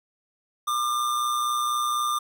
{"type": "tone with amplitude modulation", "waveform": "square", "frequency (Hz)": 1198, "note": "D6", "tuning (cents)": 34, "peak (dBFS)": -22, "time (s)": [0.67, 2.19], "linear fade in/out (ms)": 10, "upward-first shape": "sine", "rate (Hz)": 124, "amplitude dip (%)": 40, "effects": []}